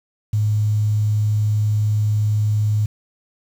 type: tone with quantisation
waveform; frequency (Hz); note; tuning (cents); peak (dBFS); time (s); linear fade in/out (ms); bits
sine; 106.1; G#2; +38; -15; 0.33-2.86; 5; 7
effects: none